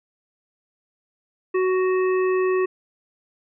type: harmonic tone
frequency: 371.8 Hz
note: F#4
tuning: 8 cents sharp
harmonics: 1 / 3 / 5 / 7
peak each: -18 / -29 / -33 / -36 dBFS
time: 1.54-2.66 s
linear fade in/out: 10 ms
effects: none